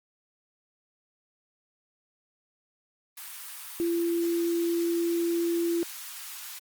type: high-pass noise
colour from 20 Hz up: white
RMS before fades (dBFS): -41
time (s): 3.17-6.59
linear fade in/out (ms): 5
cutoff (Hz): 920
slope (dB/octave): 24
type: tone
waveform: sine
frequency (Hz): 340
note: F4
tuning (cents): -46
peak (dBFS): -24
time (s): 3.8-5.83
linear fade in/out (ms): 0
effects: Opus 32 kbps